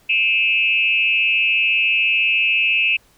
sine tone with frequency modulation, 2600 Hz, E7, 24 cents flat, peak -14 dBFS, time 0.09-2.97 s, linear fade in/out 10 ms, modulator 214 Hz, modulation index 0.79, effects pink hiss -55 dBFS RMS until 3.17 s

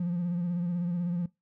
triangle tone with vibrato, 174.61 Hz, F3, in tune, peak -24 dBFS, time 0-1.26 s, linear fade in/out 5 ms, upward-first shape triangle, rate 16 Hz, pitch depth 56 cents each way, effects noise-tail reverb RT60 0.2 s tail -23 dB re dry + tanh soft clip ceiling -23 dBFS

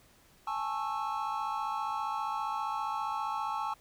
triangle chord, A major seventh, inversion third, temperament just, 825 / 880 / 1100 / 1320 Hz, G#5 / A5 / C#6 / E6, -12 / 0 / -14 / +2 cents, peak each -36 / -34 / -35 / -37 dBFS, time 0.47-3.74 s, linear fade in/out 5 ms, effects pink hiss -62 dBFS RMS until 3.8 s

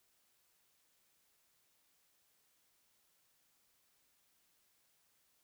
silence, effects white hiss -75 dBFS RMS until 5.43 s

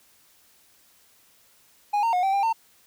triangle tone with pitch steps, 825 / 918 / 723 / 775 / 796 / 904 Hz, G#5 / A#5 / F#5 / G5 / G5 / A5, -12 / -27 / -40 / -20 / +26 / +47 cents, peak -18 dBFS, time 1.93-2.53 s, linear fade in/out 10 ms, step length 100 ms, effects white hiss -59 dBFS RMS until 2.86 s

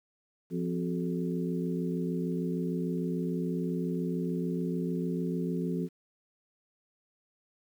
harmonic tone with a mistuned harmonic, 86.5 Hz, F2, 16 cents flat, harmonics 2 / 3 / 4 / 5, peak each -31 / -35 / -37 / -39 dBFS, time 0.5-5.89 s, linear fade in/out 50 ms, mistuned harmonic 4, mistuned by +96 cents, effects 10-bit

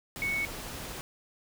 sine tone in noise, 2217 Hz, C#7, in tune, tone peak -28 dBFS, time 0.22-0.45 s, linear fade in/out 0 ms, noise pink, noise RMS -40 dBFS, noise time 0.16-1.01 s, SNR +9 dB, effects none

